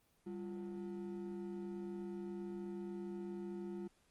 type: ring-modulated tone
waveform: triangle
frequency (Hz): 272.1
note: C#4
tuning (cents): -32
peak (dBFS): -37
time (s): 0.26-3.88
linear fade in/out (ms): 10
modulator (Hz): 75.7
effects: pink hiss -74 dBFS RMS until 4.1 s + Opus 24 kbps